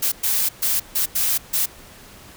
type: noise bursts at uneven times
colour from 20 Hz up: blue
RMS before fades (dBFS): -20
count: 6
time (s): 0.02-0.12 / 0.23-0.49 / 0.62-0.8 / 0.95-1.06 / 1.15-1.38 / 1.53-1.66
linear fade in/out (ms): 10
effects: pink hiss -44 dBFS RMS until 2.36 s